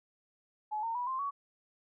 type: tone with pitch steps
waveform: sine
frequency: 852 / 913.2 / 978.7 / 1048.9 / 1124.2 Hz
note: G#5 / A#5 / B5 / C6 / C#6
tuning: +44 / -36 / -16 / +4 / +24 cents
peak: -32 dBFS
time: 0.71-1.31 s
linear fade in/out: 20 ms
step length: 120 ms
effects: none